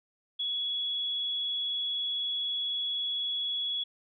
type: tone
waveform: sine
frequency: 3369 Hz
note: G#7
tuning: 24 cents sharp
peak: -29 dBFS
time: 0.39-3.84 s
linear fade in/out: 10 ms
effects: none